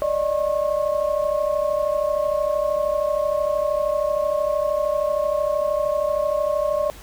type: tone cluster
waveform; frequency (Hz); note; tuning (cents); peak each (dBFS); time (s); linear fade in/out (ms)
sine; 581 / 614 / 1085; D5 / D#5 / C#6; -19 / -23 / -37; -22 / -22 / -29; 0.02-6.9; 0
effects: added 50 Hz sine -44 dBFS peak until 7.02 s + pink hiss -44 dBFS RMS until 7.02 s